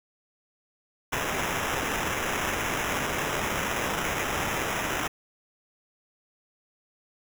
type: noise with sample-and-hold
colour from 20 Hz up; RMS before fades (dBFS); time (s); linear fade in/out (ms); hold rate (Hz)
white; -29; 1.12-5.08; 10; 4410
effects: none